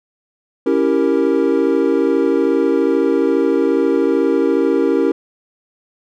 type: chord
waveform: triangle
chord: C# diminished seventh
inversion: none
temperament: equal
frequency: 277.2 / 329.6 / 392 / 466.2 Hz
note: C#4 / E4 / G4 / Bb4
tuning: 0 / 0 / 0 / 0 cents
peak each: -16 dBFS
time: 0.66-5.12 s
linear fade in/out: 5 ms
effects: none